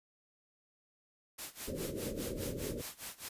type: noise with tremolo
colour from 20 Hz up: white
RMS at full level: -42 dBFS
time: 1.38-3.29 s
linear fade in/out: 10 ms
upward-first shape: sine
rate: 4.9 Hz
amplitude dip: 90%
type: low-pass noise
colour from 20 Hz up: white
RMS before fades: -40 dBFS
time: 1.67-2.82 s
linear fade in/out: 10 ms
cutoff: 580 Hz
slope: 96 dB/octave
effects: resampled to 32000 Hz